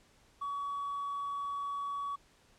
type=tone with hard clipping; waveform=triangle; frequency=1131 Hz; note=C#6; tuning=34 cents sharp; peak=-34 dBFS; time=0.41-2.16 s; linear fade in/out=10 ms; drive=2 dB; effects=pink hiss -65 dBFS RMS until 2.58 s + low-pass 9000 Hz 12 dB/octave